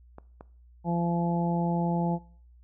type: clicks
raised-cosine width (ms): 1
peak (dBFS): -29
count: 2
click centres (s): 0.184 / 0.409
type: harmonic tone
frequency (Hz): 171.2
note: F3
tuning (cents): -34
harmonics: 1 / 2 / 3 / 4 / 5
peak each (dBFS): -26 / -35 / -37 / -36 / -33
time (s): 0.84-2.19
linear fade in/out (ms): 50
effects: noise-tail reverb RT60 0.5 s tail -20 dB re dry + added 60 Hz sine -52 dBFS peak until 2.63 s